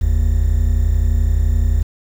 triangle tone pair together, 46.24 / 77.8 Hz, F#1 / D#2, 0 / 0 cents, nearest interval major sixth, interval 900 cents, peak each -13 dBFS, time 0.01-1.83 s, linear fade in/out 10 ms, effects 7-bit

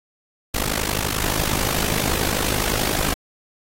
pink noise with amplitude modulation, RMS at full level -19 dBFS, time 0.54-3.14 s, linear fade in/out 5 ms, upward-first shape sine, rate 51.5 Hz, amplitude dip 85%, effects AAC 48 kbps

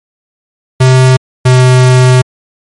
square tone pair in turn, 129.3 / 127.37 Hz, C3 / C3, -20 / -46 cents, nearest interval unison, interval 26 cents, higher first, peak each -3 dBFS, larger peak neither, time 0.8-1.17 / 1.45-2.22 s, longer second, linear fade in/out 10 ms, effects MP3 48 kbps

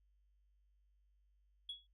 sine tone with exponential decay, 3355 Hz, G#7, 17 cents sharp, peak -38 dBFS, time 1.69-1.87 s, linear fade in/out 5 ms, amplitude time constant 37 ms, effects tanh soft clip ceiling -38 dBFS + added 50 Hz sine -70 dBFS peak until 1.93 s

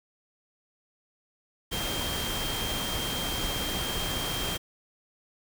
sine tone in noise, 3185 Hz, G7, 27 cents sharp, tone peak -34 dBFS, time 1.71-4.58 s, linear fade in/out 20 ms, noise pink, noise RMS -32 dBFS, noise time 1.71-4.58 s, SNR -5 dB, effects none

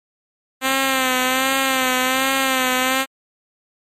5% pulse tone with vibrato, 261.6 Hz, C4, in tune, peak -5 dBFS, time 0.61-3.06 s, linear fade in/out 50 ms, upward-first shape sine, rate 1.3 Hz, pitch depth 48 cents each way, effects MP3 64 kbps

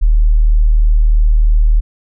sine tone, 38.45 Hz, D#1, 20 cents flat, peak -6 dBFS, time 0.01-1.81 s, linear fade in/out 20 ms, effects none

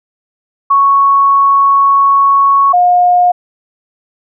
sine tone pair in turn, 1108.7 / 714.3 Hz, C#6 / F5, 0 / +39 cents, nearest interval minor sixth, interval 761 cents, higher first, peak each -5 dBFS, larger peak neither, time 0.7-2.73 / 2.73-3.32 s, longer first, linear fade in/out 10 ms, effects none

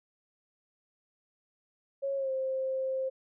sine tone with pitch glide, 550 to 527 Hz, C#5 to C5, -14 to +12 cents, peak -29 dBFS, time 2.02-3.1 s, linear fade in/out 20 ms, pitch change -74 cents, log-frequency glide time 2.16-2.31 s, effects none

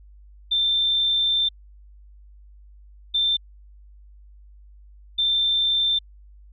sine tone bursts at uneven times, 3569 Hz, A7, 24 cents sharp, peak -18 dBFS, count 3, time 0.51-1.49 / 3.14-3.37 / 5.18-5.99 s, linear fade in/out 10 ms, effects added 50 Hz sine -45 dBFS peak until 6.52 s

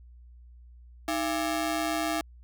sawtooth ring-modulated tone, 497.5 Hz, B4, 13 cents sharp, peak -20 dBFS, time 1.08-2.21 s, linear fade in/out 2 ms, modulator 185 Hz, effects added 60 Hz sine -48 dBFS peak until 2.43 s

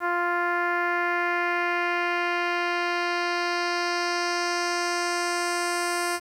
10% pulse tone with low-pass filter sweep, 349.2 Hz, F4, in tune, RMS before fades -26 dBFS, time 0-6.2 s, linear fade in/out 50 ms, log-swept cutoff 1400 to 10000 Hz, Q 1.7, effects 9-bit

